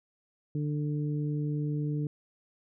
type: harmonic tone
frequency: 148.3 Hz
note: D3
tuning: 17 cents sharp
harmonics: 1 / 2 / 3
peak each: -29 / -35 / -42 dBFS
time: 0.55-2.07 s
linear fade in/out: 2 ms
effects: none